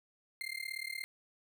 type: tone with amplitude modulation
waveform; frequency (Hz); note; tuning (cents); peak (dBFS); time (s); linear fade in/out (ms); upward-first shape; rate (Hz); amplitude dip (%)
35% pulse; 2100; C7; +6; -33; 0.41-1.04; 0; sine; 36.9; 95
effects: none